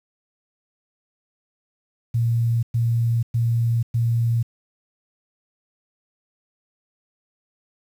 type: tone bursts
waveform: sine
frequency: 116.54 Hz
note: A#2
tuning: in tune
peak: -17 dBFS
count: 4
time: 2.14-4.43 s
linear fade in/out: 10 ms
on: 490 ms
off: 110 ms
effects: 8-bit